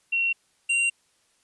sine / square tone pair in turn, 2733 / 2762 Hz, F7 / F7, -38 / -20 cents, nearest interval unison, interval 18 cents, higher second, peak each -21 dBFS, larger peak neither, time 0.12-0.33 / 0.69-0.9 s, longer neither, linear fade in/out 10 ms, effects white hiss -66 dBFS RMS until 1.43 s + resampled to 24000 Hz

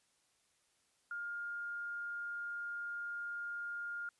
sine tone, 1412 Hz, F6, 19 cents sharp, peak -39 dBFS, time 1.11-4.09 s, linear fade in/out 2 ms, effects white hiss -75 dBFS RMS until 4.19 s + resampled to 24000 Hz

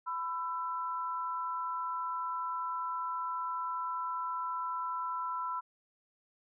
sine tone pair together, 1000 / 1334.8 Hz, B5 / E6, +21 / +21 cents, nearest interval perfect fourth, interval 500 cents, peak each -35 / -37 dBFS, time 0.06-5.61 s, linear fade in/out 20 ms, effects none

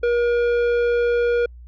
sine tone with tanh clipping, 477.3 Hz, A#4, 41 cents sharp, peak -18 dBFS, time 0.03-1.46 s, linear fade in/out 5 ms, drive 11 dB, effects added 60 Hz sine -38 dBFS peak until 1.67 s + Opus 48 kbps

